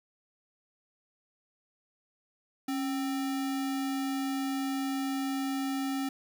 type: tone with sample-and-hold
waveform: sine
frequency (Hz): 272.9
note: C#4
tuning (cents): -27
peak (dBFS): -29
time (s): 2.68-6.09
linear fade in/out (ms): 5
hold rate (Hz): 1050
effects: none